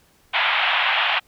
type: band-pass noise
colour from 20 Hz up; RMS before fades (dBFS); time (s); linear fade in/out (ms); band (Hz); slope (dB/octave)
white; -20; 0.33-1.2; 20; 670 to 3300; 48
effects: pink hiss -58 dBFS RMS until 1.27 s